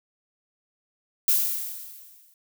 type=noise with exponential decay; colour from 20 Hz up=violet; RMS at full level=-19 dBFS; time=1.28-2.34 s; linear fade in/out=1 ms; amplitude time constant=230 ms; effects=none